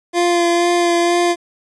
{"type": "tone with vibrato", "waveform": "25% pulse", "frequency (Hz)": 345.9, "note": "F4", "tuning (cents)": -17, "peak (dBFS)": -9, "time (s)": [0.13, 1.36], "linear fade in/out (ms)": 50, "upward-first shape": "sine", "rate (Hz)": 2.1, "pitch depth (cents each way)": 16, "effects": ["resampled to 22050 Hz", "8-bit"]}